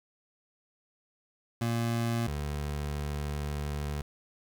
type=tone pair in turn; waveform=25% pulse; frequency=116.54 / 73.2 Hz; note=A#2 / D2; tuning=0 / -5 cents; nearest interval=minor sixth; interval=805 cents; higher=first; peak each=-24 / -28 dBFS; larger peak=first; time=1.61-2.27 / 2.27-4.02 s; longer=second; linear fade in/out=5 ms; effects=10-bit